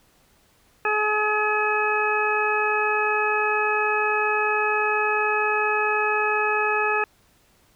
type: harmonic tone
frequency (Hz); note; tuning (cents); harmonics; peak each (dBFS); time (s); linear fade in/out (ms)
424.3; G#4; +37; 1 / 2 / 3 / 4 / 6; -26 / -26 / -26 / -26 / -26; 0.85-7.04; 2
effects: pink hiss -60 dBFS RMS until 7.75 s